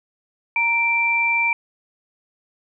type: tone pair together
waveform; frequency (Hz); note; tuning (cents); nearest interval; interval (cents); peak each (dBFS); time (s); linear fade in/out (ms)
sine; 932.3 / 2349; A#5 / D7; 0 / 0; octave + major third; 1600; -24 / -17; 0.56-1.53; 2
effects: none